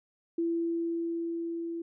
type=tone with level ramp; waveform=sine; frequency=335.4 Hz; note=E4; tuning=30 cents sharp; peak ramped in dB=-26 to -33 dBFS; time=0.38-1.82 s; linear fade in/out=5 ms; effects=none